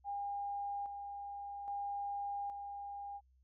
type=tone with tremolo; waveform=sine; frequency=807 Hz; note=G#5; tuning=50 cents flat; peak=-37 dBFS; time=0.04-3.21 s; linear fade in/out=50 ms; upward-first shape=square; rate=0.61 Hz; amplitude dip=45%; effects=added 64 Hz sine -66 dBFS peak until 3.43 s